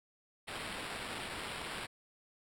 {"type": "noise with sample-and-hold", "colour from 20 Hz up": "blue", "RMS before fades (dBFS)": -42, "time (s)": [0.47, 1.87], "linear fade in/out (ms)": 20, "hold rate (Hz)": 6300, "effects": ["low-pass 12000 Hz 12 dB/octave"]}